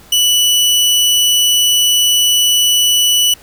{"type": "tone", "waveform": "sawtooth", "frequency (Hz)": 2960, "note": "F#7", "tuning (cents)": 0, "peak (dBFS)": -6, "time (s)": [0.12, 3.34], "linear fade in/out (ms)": 5, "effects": ["pink hiss -42 dBFS RMS until 3.42 s"]}